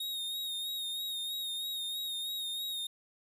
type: tone with vibrato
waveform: 45% pulse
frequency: 3729 Hz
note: A#7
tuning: in tune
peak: -34 dBFS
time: 0-2.87 s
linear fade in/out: 5 ms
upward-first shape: sine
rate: 3.1 Hz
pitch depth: 37 cents each way
effects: none